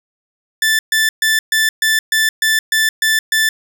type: tone bursts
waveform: sawtooth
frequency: 1760 Hz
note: A6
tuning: in tune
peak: -8 dBFS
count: 10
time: 0.62-3.49 s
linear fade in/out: 2 ms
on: 170 ms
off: 130 ms
effects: 7-bit